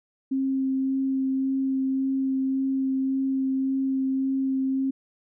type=tone with vibrato; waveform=sine; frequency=266.6 Hz; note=C4; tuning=33 cents sharp; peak=-22 dBFS; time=0.31-4.91 s; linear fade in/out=10 ms; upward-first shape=sine; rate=1.8 Hz; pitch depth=9 cents each way; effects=none

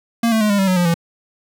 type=tone with pitch steps; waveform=square; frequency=231.9 / 221.6 / 211.7 / 202.2 / 193.21 / 184.59 / 176.36 / 168.49 Hz; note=A#3 / A3 / G#3 / G#3 / G3 / F#3 / F3 / E3; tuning=-9 / +13 / +33 / -46 / -25 / -4 / +17 / +38 cents; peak=-14 dBFS; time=0.23-0.942 s; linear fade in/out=5 ms; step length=89 ms; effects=none

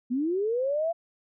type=linear sweep; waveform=sine; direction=up; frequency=233.9 to 685 Hz; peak=-24 dBFS; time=0.1-0.93 s; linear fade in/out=20 ms; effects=none

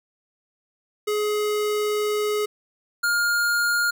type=tone pair in turn; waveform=square; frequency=420.5 / 1414.4 Hz; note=G#4 / F6; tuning=+22 / +22 cents; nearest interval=octave + major sixth; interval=2100 cents; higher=second; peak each=-22 / -20 dBFS; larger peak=second; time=1.07-2.46 / 3.03-3.91 s; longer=first; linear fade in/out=10 ms; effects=none

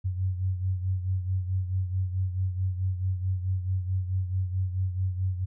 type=beating tone pair; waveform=sine; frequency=92.5 / 97.1 Hz; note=F#2 / G2; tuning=0 / -16 cents; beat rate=4.6 Hz; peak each=-26 / -33 dBFS; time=0.04-5.46 s; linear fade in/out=20 ms; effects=none

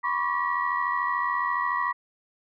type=tone cluster; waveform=sine; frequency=985 / 1078 / 1152 / 1922 Hz; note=B5 / C#6 / D6 / B6; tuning=-5 / -49 / -34 / -48 cents; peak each=-29 dBFS; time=0.03-1.93 s; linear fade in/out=20 ms; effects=tanh soft clip ceiling -13 dBFS

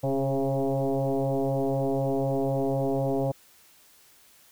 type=tone with frequency modulation; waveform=sine; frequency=134 Hz; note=C3; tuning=42 cents sharp; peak=-23 dBFS; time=0.03-3.32 s; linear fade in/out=10 ms; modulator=136 Hz; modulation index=4.3; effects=white hiss -57 dBFS RMS until 4.51 s

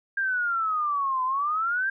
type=exponential two-way sweep; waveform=sine; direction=down then up; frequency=1610 to 1012 to 1610 Hz; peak=-23 dBFS; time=0.17-1.9 s; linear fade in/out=5 ms; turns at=1.24 s; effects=none

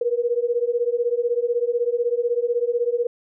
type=beating tone pair; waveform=sine; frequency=470.6 / 486.6 Hz; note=A#4 / B4; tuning=+16 / -26 cents; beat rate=16 Hz; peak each=-22 dBFS; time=0.01-3.07 s; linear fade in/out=5 ms; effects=none

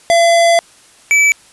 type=tone pair in turn; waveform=square; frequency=678 / 2304 Hz; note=E5 / D7; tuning=+49 / -34 cents; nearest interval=octave + major sixth; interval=2117 cents; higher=second; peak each=-8 dBFS; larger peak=neither; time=0.1-0.59 / 1.11-1.32 s; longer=first; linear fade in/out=0 ms; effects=white hiss -45 dBFS RMS until 1.52 s + resampled to 24000 Hz

